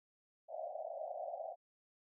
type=band-pass noise; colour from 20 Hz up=pink; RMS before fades=-44 dBFS; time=0.48-1.56 s; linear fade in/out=50 ms; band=570 to 750 Hz; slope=96 dB/octave; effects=none